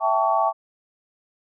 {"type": "chord", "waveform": "sine", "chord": "A dominant seventh", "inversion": "second", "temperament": "equal with one note detuned", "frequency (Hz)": [659.3, 784, 880, 1128.1], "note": ["E5", "G5", "A5", "C#6"], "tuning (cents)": [0, 0, 0, 30], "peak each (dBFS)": -23, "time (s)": [0, 0.53], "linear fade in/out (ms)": 50, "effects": []}